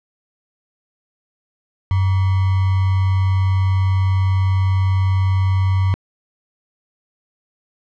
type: tone with sample-and-hold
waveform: sine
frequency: 95 Hz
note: F#2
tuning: 46 cents sharp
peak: -13 dBFS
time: 1.91-5.94 s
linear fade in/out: 0 ms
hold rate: 1050 Hz
effects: low-pass 3000 Hz 12 dB/octave